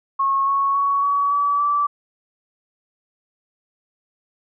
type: tone with pitch steps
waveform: sine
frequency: 1092 / 1105.3 / 1118.8 / 1132.5 / 1146.3 / 1160.3 Hz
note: C#6 / C#6 / C#6 / C#6 / D6 / D6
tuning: -26 / -5 / +16 / +37 / -42 / -21 cents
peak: -16 dBFS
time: 0.19-1.87 s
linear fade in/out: 10 ms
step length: 280 ms
effects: none